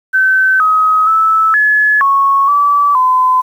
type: tone with pitch steps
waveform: sine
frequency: 1535 / 1267 / 1309 / 1706 / 1103 / 1153 / 1019 Hz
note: G6 / D#6 / E6 / G#6 / C#6 / D6 / C6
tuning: -37 / +31 / -13 / +46 / -9 / -32 / -46 cents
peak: -7 dBFS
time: 0.13-3.42 s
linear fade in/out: 20 ms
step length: 470 ms
effects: 7-bit